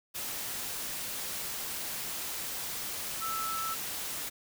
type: tone in noise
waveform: sine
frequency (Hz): 1318.5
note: E6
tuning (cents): 0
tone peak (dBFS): -33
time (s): 3.21-3.75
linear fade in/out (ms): 20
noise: white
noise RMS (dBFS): -37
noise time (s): 0.14-4.3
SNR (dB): +1
effects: none